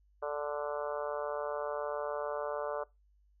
harmonic tone, 146.9 Hz, D3, 1 cent sharp, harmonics 3 / 4 / 5 / 6 / 7 / 8 / 9 / 10, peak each -39 / -36 / -45 / -45 / -45 / -44 / -48 / -49 dBFS, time 0.22-2.84 s, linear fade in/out 10 ms, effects noise-tail reverb RT60 0.2 s tail -21 dB re dry + added 50 Hz sine -64 dBFS peak until 3.4 s

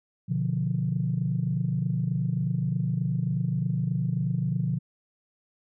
sine chord, B diminished, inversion none, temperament equal, 123.47 / 146.83 / 174.61 Hz, B2 / D3 / F3, 0 / 0 / 0 cents, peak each -28 dBFS, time 0.28-4.79 s, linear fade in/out 20 ms, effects tanh soft clip ceiling -15 dBFS

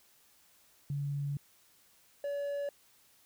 sine / triangle tone pair in turn, 142.4 / 569.6 Hz, C#3 / C#5, +47 / +47 cents, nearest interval 2 octaves, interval 2400 cents, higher second, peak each -32 / -31 dBFS, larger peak second, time 0.9-1.37 / 2.24-2.69 s, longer first, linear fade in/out 2 ms, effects white hiss -65 dBFS RMS until 3.25 s

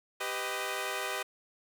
10% pulse chord, G augmented, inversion none, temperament equal with one note detuned, 392 / 500.2 / 622.3 Hz, G4 / B4 / D#5, 0 / +22 / 0 cents, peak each -29 dBFS, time 0.2-1.23 s, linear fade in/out 10 ms, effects none

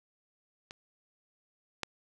clicks, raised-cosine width 0.2 ms, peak -26 / -15 dBFS, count 2, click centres 0.709 / 1.833 s, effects none

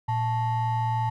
triangle ring-modulated tone, 496.4 Hz, B4, 9 cents sharp, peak -18 dBFS, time 0.08-1.1 s, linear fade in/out 10 ms, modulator 381 Hz, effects none

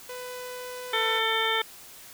sawtooth tone, 499 Hz, B4, 18 cents sharp, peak -32 dBFS, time 0.09-1.19 s, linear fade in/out 5 ms
harmonic tone, 446.2 Hz, A4, 24 cents sharp, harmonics 1 / 2 / 3 / 4 / 5 / 7 / 8, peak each -31 / -31 / -31 / -31 / -31 / -31 / -31 dBFS, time 0.93-1.62 s, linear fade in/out 5 ms
effects white hiss -47 dBFS RMS until 2.13 s

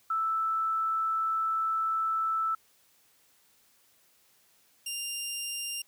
sine / 15% pulse tone pair in turn, 1318.5 / 2794 Hz, E6 / F7, 0 / 0 cents, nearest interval octave + minor second, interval 1300 cents, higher second, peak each -26 dBFS, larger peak neither, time 0.1-2.55 / 4.86-5.82 s, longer first, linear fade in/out 5 ms, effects white hiss -65 dBFS RMS until 5.87 s + high-pass 60 Hz 12 dB/octave

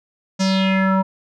square tone with low-pass filter sweep, 191 Hz, G3, 45 cents flat, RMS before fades -17 dBFS, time 0.39-1.03 s, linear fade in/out 20 ms, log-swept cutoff 6300 to 980 Hz, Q 3.8, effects none

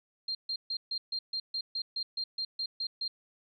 sine tone bursts, 4190 Hz, C8, 2 cents sharp, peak -31 dBFS, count 14, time 0.28-3.08 s, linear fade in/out 5 ms, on 70 ms, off 140 ms, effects none

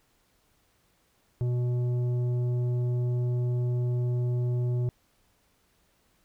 triangle tone with tanh clipping, 122.7 Hz, B2, 11 cents flat, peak -26 dBFS, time 1.41-4.89 s, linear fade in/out 0 ms, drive 13 dB, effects pink hiss -68 dBFS RMS until 6.24 s

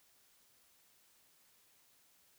silence, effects white hiss -69 dBFS RMS until 2.38 s

